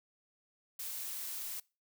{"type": "noise", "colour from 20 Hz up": "blue", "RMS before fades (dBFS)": -41, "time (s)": [0.79, 1.6], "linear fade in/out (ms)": 5, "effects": ["noise-tail reverb RT60 0.3 s tail -23 dB re dry"]}